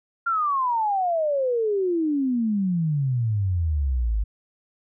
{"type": "exponential sweep", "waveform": "sine", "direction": "down", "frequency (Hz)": [1403, 50], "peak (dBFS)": -20, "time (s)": [0.26, 4.24], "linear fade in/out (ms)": 10, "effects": []}